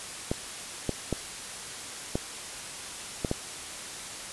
clicks, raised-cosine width 2 ms, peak -13 dBFS, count 6, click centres 0.315 / 0.893 / 1.127 / 2.155 / 3.248 / 3.314 s, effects white hiss -39 dBFS RMS until 4.32 s + resampled to 24000 Hz

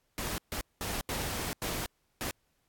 pink noise bursts at uneven times, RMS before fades -35 dBFS, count 6, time 0.18-0.38 / 0.52-0.61 / 0.81-1.01 / 1.09-1.53 / 1.62-1.86 / 2.21-2.31 s, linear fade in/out 0 ms, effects pink hiss -75 dBFS RMS until 2.68 s + AAC 64 kbps

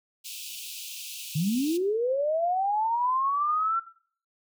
pink high-pass noise, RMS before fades -39 dBFS, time 0.24-1.78 s, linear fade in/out 20 ms, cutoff 2500 Hz, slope 96 dB/octave
sine linear sweep, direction up, 140.8 to 1363 Hz, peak -23 dBFS, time 1.35-3.8 s, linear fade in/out 10 ms
effects noise-tail reverb RT60 0.5 s tail -17 dB re dry

